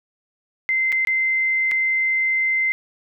sine tone with dropouts, 2075 Hz, C7, 15 cents flat, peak -17 dBFS, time 0.69-2.72 s, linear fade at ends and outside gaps 0 ms, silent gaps 0.92-0.925 / 1.05-1.072 / 1.713-1.717 s, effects none

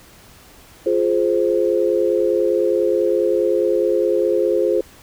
sine chord, F minor, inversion none, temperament just, 349.2 / 419.1 / 523.8 Hz, F4 / Ab4 / C5, 0 / +16 / +2 cents, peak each -19 dBFS, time 0.86-4.81 s, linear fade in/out 5 ms, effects pink hiss -46 dBFS RMS until 5.02 s

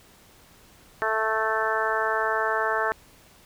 harmonic tone, 220 Hz, A3, in tune, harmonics 2 / 3 / 4 / 5 / 6 / 7 / 8, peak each -30 / -30 / -30 / -30 / -30 / -30 / -30 dBFS, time 1.02-2.92 s, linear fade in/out 0 ms, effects pink hiss -54 dBFS RMS until 3.45 s

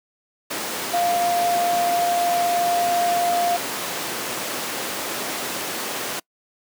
sine tone in noise, 698.5 Hz, F5, in tune, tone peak -18 dBFS, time 0.93-3.57 s, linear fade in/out 10 ms, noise pink, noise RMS -26 dBFS, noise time 0.5-6.2 s, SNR +5 dB, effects noise-tail reverb RT60 0.1 s tail -26 dB re dry + high-pass 300 Hz 12 dB/octave

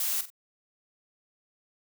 blue noise with echo, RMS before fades -29 dBFS, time 0-0.21 s, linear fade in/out 2 ms, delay 46 ms, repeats 2, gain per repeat -11 dB, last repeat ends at 0.302 s, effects none

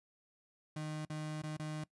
35% pulse tone with dropouts, 153.8 Hz, D#3, 20 cents flat, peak -37 dBFS, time 0.76-1.84 s, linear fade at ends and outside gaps 5 ms, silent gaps 1.052-1.099 / 1.42-1.435 / 1.569-1.595 s, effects noise-tail reverb RT60 0.1 s tail -21 dB re dry + resampled to 24000 Hz

